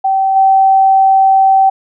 sine tone with level steps, 772 Hz, G5, 27 cents flat, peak -9 / -5 dBFS, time 0.04-1.7 s, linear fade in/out 10 ms, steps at 0.35 s, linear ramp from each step 20 ms, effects none

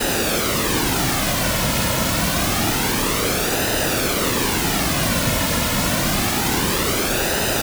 pink noise with flanger, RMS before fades -20 dBFS, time 0-7.62 s, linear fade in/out 10 ms, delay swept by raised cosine 0.89 to 2.59 ms, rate 0.27 Hz, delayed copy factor -0.55, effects none

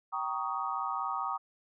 sine chord, Eb dominant seventh, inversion first, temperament just, 777.8 / 933.4 / 1120.1 / 1244.5 Hz, G5 / Bb5 / Db6 / Eb6, -14 / +2 / +18 / 0 cents, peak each -38 / -37 / -37 / -35 dBFS, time 0.12-1.38 s, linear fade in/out 20 ms, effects none

